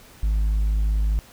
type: tone with hard clipping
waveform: triangle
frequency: 52.5 Hz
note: G#1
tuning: 19 cents sharp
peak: -17 dBFS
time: 0.23-1.19 s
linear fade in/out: 0 ms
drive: 1 dB
effects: pink hiss -49 dBFS RMS until 1.32 s